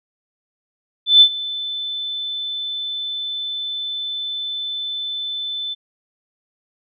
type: tone with ADSR envelope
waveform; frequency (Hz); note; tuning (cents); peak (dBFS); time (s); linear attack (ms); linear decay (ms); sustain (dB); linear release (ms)
sine; 3520; A7; 0; -4; 1.06-5.75; 150; 75; -19; 24
effects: none